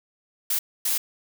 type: noise bursts at uneven times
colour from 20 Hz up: blue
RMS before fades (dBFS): -24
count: 2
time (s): 0.5-0.59 / 0.85-0.98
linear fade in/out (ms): 5
effects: none